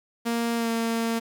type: tone with pitch glide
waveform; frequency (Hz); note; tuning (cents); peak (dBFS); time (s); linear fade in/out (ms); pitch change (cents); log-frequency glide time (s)
sawtooth; 233.1 to 228.8; A#3 to A#3; 0 to -32; -20; 0.25-1.2; 20; -32; 0.56-0.69
effects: 8-bit